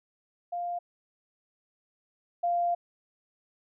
sine tone pair in turn, 700 / 695.6 Hz, F5 / F5, +4 / -7 cents, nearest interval unison, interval 11 cents, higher first, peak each -30 / -24 dBFS, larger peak second, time 0.52-0.79 / 2.43-2.75 s, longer second, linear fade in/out 10 ms, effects none

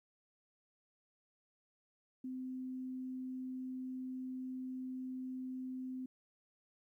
sine tone, 257.4 Hz, C4, 28 cents flat, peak -40 dBFS, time 2.24-6.06 s, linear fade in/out 5 ms, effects 13-bit

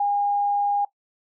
sine tone, 813 Hz, G#5, 37 cents flat, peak -19 dBFS, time 0-0.85 s, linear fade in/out 5 ms, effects noise-tail reverb RT60 0.1 s tail -18 dB re dry

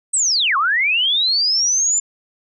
sine linear two-way sweep, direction down then up, 8370 to 1046.5 to 7230 Hz, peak -14 dBFS, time 0.13-2 s, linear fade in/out 10 ms, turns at 0.57 s, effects none

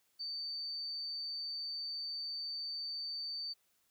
sine tone, 4577 Hz, D8, 45 cents flat, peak -38 dBFS, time 0.19-3.54 s, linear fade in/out 20 ms, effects white hiss -75 dBFS RMS until 3.9 s

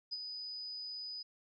sine tone with ADSR envelope, 4979 Hz, D#8, in tune, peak -35 dBFS, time 0.11-1.23 s, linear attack 19 ms, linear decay 35 ms, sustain -6 dB, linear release 13 ms, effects none

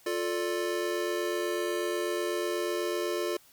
square chord, D minor, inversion first, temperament just, 352.4 / 440.5 / 587.3 Hz, F4 / A4 / D5, +16 / +2 / 0 cents, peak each -32 / -35 / -36 dBFS, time 0.06-3.37 s, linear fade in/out 5 ms, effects white hiss -59 dBFS RMS until 3.52 s

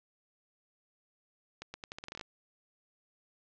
accelerating click train, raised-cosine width 0.2 ms, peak -24 dBFS, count 12, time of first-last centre 1.62-2.212 s, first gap 120 ms, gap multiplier 0.82, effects low-pass 6000 Hz 12 dB/octave

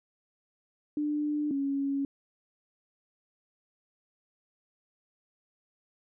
sine tone pair in turn, 297.3 / 277.4 Hz, D4 / C#4, +21 / +1 cents, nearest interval minor second, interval 120 cents, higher first, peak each -27 dBFS, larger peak neither, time 0.97-1.51 / 1.51-2.05 s, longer neither, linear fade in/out 2 ms, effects none

